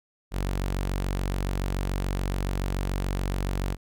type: tone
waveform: sawtooth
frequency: 47 Hz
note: F#1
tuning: 28 cents sharp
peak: -22 dBFS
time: 0.31-3.77 s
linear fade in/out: 50 ms
effects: none